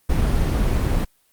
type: noise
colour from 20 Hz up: brown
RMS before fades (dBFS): -19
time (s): 0.09-1.05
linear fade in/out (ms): 10
effects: white hiss -62 dBFS RMS until 1.32 s + Opus 24 kbps